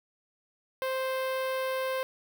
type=tone with notch filter; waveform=sawtooth; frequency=523.3 Hz; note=C5; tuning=in tune; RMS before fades=-31 dBFS; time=0.82-2.03 s; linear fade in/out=0 ms; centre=7000 Hz; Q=0.71; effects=none